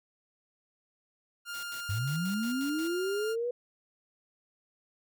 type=tone; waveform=sawtooth; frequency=1404 Hz; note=F6; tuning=9 cents sharp; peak=-33 dBFS; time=1.45-3.36 s; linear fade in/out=50 ms
type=noise bursts; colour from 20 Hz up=white; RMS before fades=-47 dBFS; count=8; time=1.54-2.875 s; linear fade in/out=0 ms; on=89 ms; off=89 ms
type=linear sweep; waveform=sine; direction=up; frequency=92.5 to 493.9 Hz; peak=-29 dBFS; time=1.89-3.51 s; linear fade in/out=5 ms
effects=none